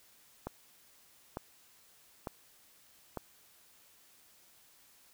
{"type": "click train", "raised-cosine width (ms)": 1, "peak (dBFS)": -23, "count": 4, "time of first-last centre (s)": [0.47, 3.173], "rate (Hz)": 1.11, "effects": ["white hiss -63 dBFS RMS until 5.13 s"]}